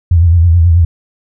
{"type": "tone with vibrato", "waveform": "sine", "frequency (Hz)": 84.8, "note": "E2", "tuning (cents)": 50, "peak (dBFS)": -4, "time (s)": [0.11, 0.85], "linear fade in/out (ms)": 5, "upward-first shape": "sine", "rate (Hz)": 9.3, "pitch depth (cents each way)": 81, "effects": []}